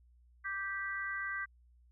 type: harmonic tone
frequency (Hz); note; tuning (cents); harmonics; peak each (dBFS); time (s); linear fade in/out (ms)
392; G4; 0; 3 / 4 / 5; -43 / -38 / -40; 0.44-1.46; 20
effects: added 60 Hz sine -61 dBFS peak until 1.91 s